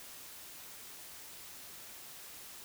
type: silence
effects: white hiss -50 dBFS RMS until 2.64 s